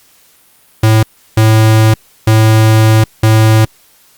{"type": "tone bursts at uneven times", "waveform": "square", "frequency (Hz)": 110, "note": "A2", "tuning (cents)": 0, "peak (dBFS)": -5, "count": 4, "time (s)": [[0.83, 1.03], [1.37, 1.94], [2.27, 3.04], [3.23, 3.65]], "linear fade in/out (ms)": 5, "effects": ["white hiss -47 dBFS RMS until 4.17 s", "Opus 48 kbps"]}